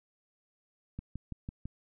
click train, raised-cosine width 5 ms, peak -26 dBFS, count 5, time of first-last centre 0.99-1.656 s, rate 6.01 Hz, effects none

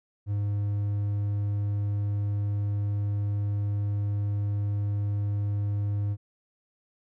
triangle tone, 102.2 Hz, G#2, 27 cents flat, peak -23 dBFS, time 0.26-6.17 s, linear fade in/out 50 ms, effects none

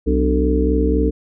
harmonic tone with a mistuned harmonic, 63.8 Hz, C2, 43 cents flat, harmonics 1 / 3 / 4 / 5 / 6 / 7, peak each -17 / -24 / -24 / -20 / -28 / -20 dBFS, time 0.06-1.11 s, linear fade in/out 20 ms, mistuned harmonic 5, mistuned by -110 cents, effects none

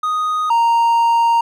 triangle tone pair in turn, 1244.5 / 929.3 Hz, D#6 / A#5, 0 / -6 cents, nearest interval perfect fourth, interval 506 cents, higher first, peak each -14 / -9 dBFS, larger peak second, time 0.03-0.5 / 0.5-1.41 s, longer second, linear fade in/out 5 ms, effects none

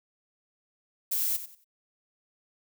violet noise with echo, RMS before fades -28 dBFS, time 1.11-1.37 s, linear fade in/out 10 ms, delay 92 ms, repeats 3, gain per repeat -12 dB, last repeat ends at 1.646 s, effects none

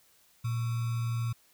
sine tone with sample-and-hold, 116.54 Hz, A#2, in tune, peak -28 dBFS, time 0.44-1.33 s, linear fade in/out 10 ms, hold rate 1225 Hz, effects white hiss -64 dBFS RMS until 1.53 s

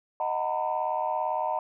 sine chord, B major seventh, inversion first, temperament equal with one note detuned, 622.3 / 740 / 910 / 987.8 Hz, D#5 / F#5 / A#5 / B5, 0 / 0 / -42 / 0 cents, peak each -31 / -31 / -29 / -33 dBFS, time 0.2-1.59 s, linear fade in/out 2 ms, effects tanh soft clip ceiling -17 dBFS

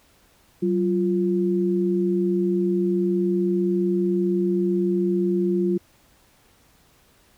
sine tone pair together, 188.76 / 349.2 Hz, F#3 / F4, +35 / 0 cents, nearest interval major seventh, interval 1065 cents, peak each -22 / -21 dBFS, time 0.62-5.78 s, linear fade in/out 10 ms, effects pink hiss -58 dBFS RMS until 7.37 s

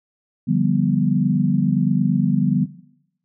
sine chord, G dominant seventh, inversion second, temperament equal with one note detuned, 146.83 / 174.61 / 196 / 244.5 Hz, D3 / F3 / G3 / B3, 0 / 0 / 0 / -17 cents, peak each -21 dBFS, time 0.47-2.66 s, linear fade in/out 20 ms, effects noise-tail reverb RT60 0.8 s tail -18 dB re dry

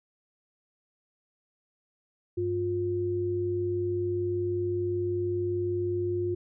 sine tone pair together, 99.29 / 354.1 Hz, G2 / F4, +23 / +24 cents, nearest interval octave + minor seventh, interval 2201 cents, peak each -33 / -27 dBFS, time 2.37-6.35 s, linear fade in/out 10 ms, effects none

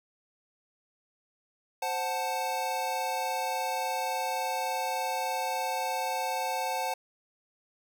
square chord, F# diminished, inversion second, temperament equal, 523.3 / 740 / 880 Hz, C5 / F#5 / A5, 0 / 0 / 0 cents, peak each -37 / -34 / -33 dBFS, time 1.82-6.94 s, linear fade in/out 5 ms, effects none

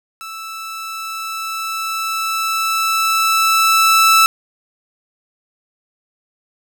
sawtooth tone with level ramp, 1318.5 Hz, E6, in tune, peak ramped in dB -25 to -4 dBFS, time 0.21-4.26 s, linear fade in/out 0 ms, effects none

